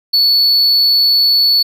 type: tone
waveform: triangle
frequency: 4435 Hz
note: C#8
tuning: in tune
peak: -7 dBFS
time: 0.13-1.63 s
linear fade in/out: 10 ms
effects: none